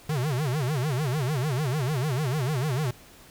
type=tone with vibrato; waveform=square; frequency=138.3 Hz; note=C#3; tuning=4 cents flat; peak=-25 dBFS; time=0.09-2.91 s; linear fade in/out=5 ms; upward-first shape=sine; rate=6.7 Hz; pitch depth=240 cents each way; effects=pink hiss -51 dBFS RMS until 3.3 s